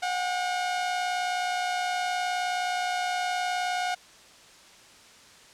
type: tone pair together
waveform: sawtooth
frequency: 724.8 / 784 Hz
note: F#5 / G5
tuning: -36 / 0 cents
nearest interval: minor second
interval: 136 cents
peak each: -23 / -32 dBFS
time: 0.02-3.95 s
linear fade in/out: 10 ms
effects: white hiss -52 dBFS RMS until 5.53 s + low-pass 7000 Hz 12 dB/octave